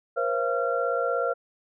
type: tone cluster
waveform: sine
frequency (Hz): 481.5 / 538 / 678 / 1374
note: B4 / C5 / E5 / F6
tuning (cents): -44 / +48 / +49 / -29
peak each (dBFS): -28 / -28 / -30 / -29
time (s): 0.16-1.34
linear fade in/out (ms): 20
effects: none